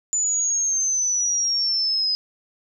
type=exponential sweep; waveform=sine; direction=down; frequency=7040 to 5010 Hz; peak=-19 dBFS; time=0.13-2.15 s; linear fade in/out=0 ms; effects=none